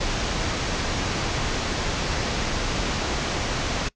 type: low-pass noise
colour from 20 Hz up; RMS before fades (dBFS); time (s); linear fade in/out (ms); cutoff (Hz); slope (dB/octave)
pink; -26; 0-3.89; 10; 6800; 48
effects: noise-tail reverb RT60 0.1 s tail -22 dB re dry